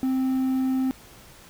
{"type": "tone with quantisation", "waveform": "triangle", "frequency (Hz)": 261.6, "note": "C4", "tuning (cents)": 0, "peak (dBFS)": -19, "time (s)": [0.03, 0.91], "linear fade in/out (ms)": 0, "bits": 8, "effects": ["pink hiss -49 dBFS RMS until 1.49 s"]}